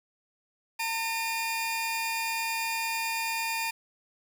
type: tone pair together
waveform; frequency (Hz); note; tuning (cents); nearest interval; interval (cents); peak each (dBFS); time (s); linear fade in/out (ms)
sawtooth; 909 / 2427; A#5 / D#7; -44 / -44; octave + perfect fourth; 1700; -28 / -28; 0.79-3.71; 10
effects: 8-bit